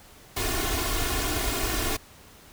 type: noise with comb filter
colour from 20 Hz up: pink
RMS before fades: -27 dBFS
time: 0.36-1.97 s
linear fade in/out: 10 ms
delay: 2.8 ms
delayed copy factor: +0.95
effects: pink hiss -51 dBFS RMS until 2.52 s